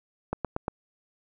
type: click train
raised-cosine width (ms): 1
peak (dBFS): -14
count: 4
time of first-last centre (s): 0.33-0.681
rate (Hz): 8.54
effects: none